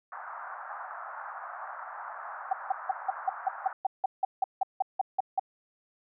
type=band-pass noise; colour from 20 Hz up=white; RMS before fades=-41 dBFS; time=0.12-3.73 s; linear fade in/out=2 ms; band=680 to 1500 Hz; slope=48 dB/octave
type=tone bursts; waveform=sine; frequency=767 Hz; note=G5; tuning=38 cents flat; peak=-22 dBFS; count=16; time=2.51-5.396 s; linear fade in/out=5 ms; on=21 ms; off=170 ms
effects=none